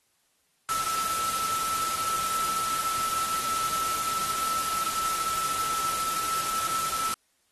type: tone in noise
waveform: sine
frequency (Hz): 1318.5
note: E6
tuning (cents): 0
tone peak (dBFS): -27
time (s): 0.69-7.14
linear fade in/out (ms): 0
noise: white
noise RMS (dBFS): -32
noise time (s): 0.69-7.14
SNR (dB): +2
effects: white hiss -70 dBFS RMS until 7.51 s + AAC 32 kbps

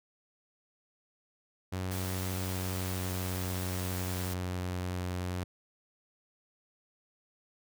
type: tone with pitch glide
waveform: sawtooth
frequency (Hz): 92.8 to 90.16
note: F#2 to F#2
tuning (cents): +6 to -44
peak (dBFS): -29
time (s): 1.72-5.44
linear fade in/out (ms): 10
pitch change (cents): -50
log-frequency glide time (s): 2.13-5.16
type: noise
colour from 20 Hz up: white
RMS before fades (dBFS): -42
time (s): 1.91-4.34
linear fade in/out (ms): 5
effects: none

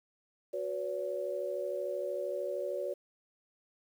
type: chord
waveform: sine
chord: F# suspended fourth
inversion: none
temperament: equal with one note detuned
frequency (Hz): 370 / 493.9 / 567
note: F#4 / B4 / C#5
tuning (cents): 0 / 0 / +39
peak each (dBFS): -39 / -39 / -35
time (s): 0.53-2.94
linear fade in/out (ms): 10
effects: 10-bit

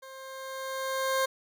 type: tone with level ramp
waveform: 20% pulse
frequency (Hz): 530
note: C5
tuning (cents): +22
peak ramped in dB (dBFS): -40 to -19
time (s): 0.02-1.26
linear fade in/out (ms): 10
effects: none

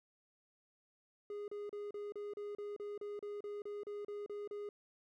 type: tone bursts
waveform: triangle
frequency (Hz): 412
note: G#4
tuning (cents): -14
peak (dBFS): -39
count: 16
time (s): 1.3-4.69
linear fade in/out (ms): 2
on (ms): 180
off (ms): 34
effects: none

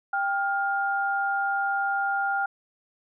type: tone pair together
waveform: sine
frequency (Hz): 791 / 1409.4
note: G5 / F6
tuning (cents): +15 / +15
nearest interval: minor seventh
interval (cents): 1000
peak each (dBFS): -26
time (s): 0.13-2.46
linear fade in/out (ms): 5
effects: none

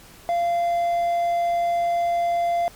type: tone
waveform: triangle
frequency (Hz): 690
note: F5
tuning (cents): -21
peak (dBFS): -17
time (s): 0.29-2.68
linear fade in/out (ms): 0
effects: pink hiss -47 dBFS RMS until 2.75 s + MP3 96 kbps

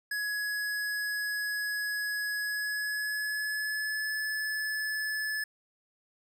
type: tone with pitch glide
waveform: square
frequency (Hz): 1680 to 1726.2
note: G#6 to A6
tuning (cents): +19 to -34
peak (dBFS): -31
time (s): 0.11-5.44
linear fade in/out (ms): 5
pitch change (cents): +47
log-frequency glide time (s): 2.39-4.13
effects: none

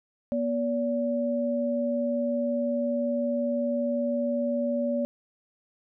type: tone pair together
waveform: sine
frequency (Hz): 241.1 / 573.4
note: B3 / D5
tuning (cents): -41 / -42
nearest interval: octave + minor third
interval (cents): 1499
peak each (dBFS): -27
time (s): 0.32-5.05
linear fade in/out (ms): 0
effects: none

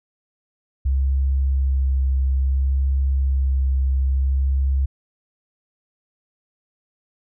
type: tone with vibrato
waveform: sine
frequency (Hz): 66.9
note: C2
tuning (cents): +39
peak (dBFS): -16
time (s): 0.85-4.86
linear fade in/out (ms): 10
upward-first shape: sine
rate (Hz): 0.59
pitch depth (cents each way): 15
effects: none

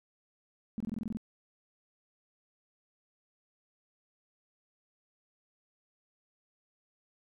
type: tone bursts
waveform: sine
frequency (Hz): 220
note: A3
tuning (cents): 0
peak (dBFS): -32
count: 9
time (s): 0.78-1.171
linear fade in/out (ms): 0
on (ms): 23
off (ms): 23
effects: none

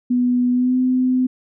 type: tone with pitch glide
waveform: sine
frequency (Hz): 246.9 to 254.9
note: B3 to C4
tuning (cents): 0 to -45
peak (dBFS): -14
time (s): 0.1-1.27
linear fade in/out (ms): 10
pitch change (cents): +55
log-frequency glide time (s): 0.51-0.77
effects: none

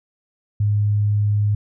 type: tone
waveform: sine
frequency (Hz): 103.83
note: G#2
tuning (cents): 0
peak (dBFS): -15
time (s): 0.6-1.55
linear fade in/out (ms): 5
effects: none

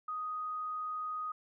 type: tone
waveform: sine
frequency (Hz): 1247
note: D#6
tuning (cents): +3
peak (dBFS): -35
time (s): 0.08-1.32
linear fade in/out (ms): 5
effects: none

